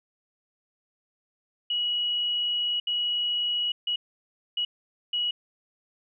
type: tone bursts at uneven times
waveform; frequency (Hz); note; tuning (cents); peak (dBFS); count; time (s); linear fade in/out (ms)
sine; 2916; F#7; -26; -24; 5; 1.7-2.8 / 2.87-3.72 / 3.87-3.96 / 4.57-4.65 / 5.13-5.31; 5
effects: none